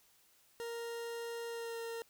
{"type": "tone with pitch glide", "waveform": "40% pulse", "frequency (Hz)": [466.2, 460.6], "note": ["A#4", "A#4"], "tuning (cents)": [0, -21], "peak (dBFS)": -39, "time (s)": [0.6, 2.02], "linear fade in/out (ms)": 0, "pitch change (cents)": -21, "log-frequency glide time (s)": [1.47, 1.78], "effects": ["white hiss -68 dBFS RMS until 2.09 s"]}